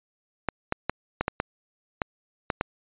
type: clicks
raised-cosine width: 0.5 ms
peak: -9 dBFS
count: 9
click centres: 0.487 / 0.724 / 0.896 / 1.21 / 1.281 / 1.401 / 2.018 / 2.502 / 2.611 s
effects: resampled to 8000 Hz